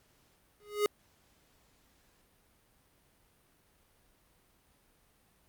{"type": "tone with exponential growth", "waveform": "square", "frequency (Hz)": 415.3, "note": "G#4", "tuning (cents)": 0, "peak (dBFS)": -23, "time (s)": [0.6, 0.86], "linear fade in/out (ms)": 1, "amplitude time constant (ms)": 55, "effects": ["pink hiss -68 dBFS RMS until 5.48 s", "Opus 48 kbps"]}